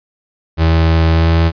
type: tone with pitch glide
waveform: 35% pulse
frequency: 81.4 to 82.44 Hz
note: E2 to E2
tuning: -21 to +1 cents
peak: -7 dBFS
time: 0.57-1.52 s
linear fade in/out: 50 ms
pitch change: +22 cents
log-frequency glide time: 1.16-1.33 s
effects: resampled to 11025 Hz